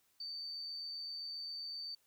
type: tone with amplitude modulation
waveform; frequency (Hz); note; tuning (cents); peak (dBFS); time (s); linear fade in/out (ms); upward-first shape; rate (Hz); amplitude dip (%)
sine; 4577; D8; -45; -40; 0.2-1.95; 5; sine; 87.6; 25
effects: white hiss -74 dBFS RMS until 2.06 s